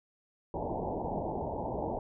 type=low-pass noise; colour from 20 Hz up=white; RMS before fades=-35 dBFS; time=0.54-1.99 s; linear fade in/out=2 ms; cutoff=920 Hz; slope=96 dB/octave; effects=none